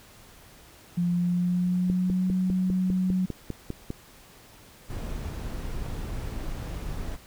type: tone with pitch glide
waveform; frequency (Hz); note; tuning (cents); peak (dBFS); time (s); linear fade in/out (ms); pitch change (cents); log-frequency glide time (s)
sine; 174.61 to 184.99; F3 to F#3; 0 to 0; -22; 0.97-3.26; 10; +100; 1.09-2.28
type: click train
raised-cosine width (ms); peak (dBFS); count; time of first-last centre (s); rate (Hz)
3; -18; 11; 1.9-3.904; 4.99
type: noise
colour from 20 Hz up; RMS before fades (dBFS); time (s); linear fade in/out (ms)
brown; -33; 4.89-7.17; 20
effects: pink hiss -52 dBFS RMS until 7.26 s